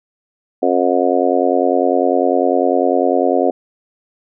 harmonic tone, 90 Hz, F#2, 47 cents flat, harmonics 3 / 4 / 5 / 6 / 7 / 8, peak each -19 / -19 / -19 / -19 / -19 / -19 dBFS, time 0.62-3.51 s, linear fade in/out 10 ms, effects none

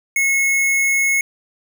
square tone, 2181 Hz, C#7, 29 cents flat, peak -15 dBFS, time 0.16-1.21 s, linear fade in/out 2 ms, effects none

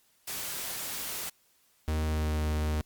white noise, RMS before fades -36 dBFS, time 0.27-1.3 s, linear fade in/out 10 ms
45% pulse tone with pitch glide, 77.78 to 76.58 Hz, D#2 to D#2, 0 to -27 cents, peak -27 dBFS, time 1.88-2.81 s, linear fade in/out 0 ms, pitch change -27 cents, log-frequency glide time 2.06-2.39 s
effects white hiss -67 dBFS RMS until 2.85 s + Opus 48 kbps

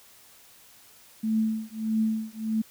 sine tone with tremolo, 220 Hz, A3, in tune, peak -20 dBFS, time 1.23-2.62 s, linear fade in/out 10 ms, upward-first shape triangle, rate 1.6 Hz, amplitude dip 100%, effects white hiss -54 dBFS RMS until 2.7 s

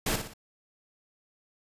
pink noise with echo, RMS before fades -28 dBFS, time 0.06-0.16 s, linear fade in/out 5 ms, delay 59 ms, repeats 3, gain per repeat -7 dB, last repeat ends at 0.337 s, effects resampled to 32000 Hz

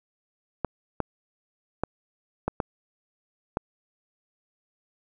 clicks, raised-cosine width 1 ms, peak -11 dBFS, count 6, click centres 0.647 / 1.003 / 1.836 / 2.48 / 2.602 / 3.571 s, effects none

